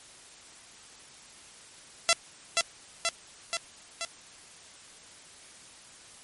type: tone with echo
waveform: 5% pulse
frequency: 674 Hz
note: E5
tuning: 38 cents sharp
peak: -8 dBFS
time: 2.09-2.13 s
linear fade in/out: 0 ms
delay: 480 ms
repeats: 4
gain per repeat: -3 dB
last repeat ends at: 4.05 s
effects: white hiss -51 dBFS RMS until 6.23 s + MP3 48 kbps